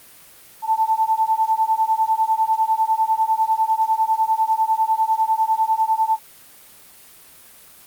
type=beating tone pair; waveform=sine; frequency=880 / 890 Hz; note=A5 / A5; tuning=0 / +20 cents; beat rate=10 Hz; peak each=-19 / -19 dBFS; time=0.62-6.19 s; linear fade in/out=50 ms; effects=white hiss -46 dBFS RMS until 7.86 s + Opus 32 kbps